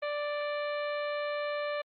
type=harmonic tone with a mistuned harmonic; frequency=587.3 Hz; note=D5; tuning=in tune; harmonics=1 / 2 / 3 / 4 / 5 / 6 / 7; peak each=-32 / -39 / -41 / -43 / -49 / -51 / -51 dBFS; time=0.02-1.82 s; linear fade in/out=10 ms; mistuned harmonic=6; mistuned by=+29 cents; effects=Opus 32 kbps